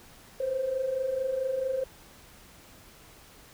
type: tone pair together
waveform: sine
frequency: 504.5 / 529 Hz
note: B4 / C5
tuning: +37 / +19 cents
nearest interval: minor second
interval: 82 cents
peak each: -33 / -27 dBFS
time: 0.4-1.84 s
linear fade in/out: 5 ms
effects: tanh soft clip ceiling -20 dBFS + pink hiss -53 dBFS RMS until 3.53 s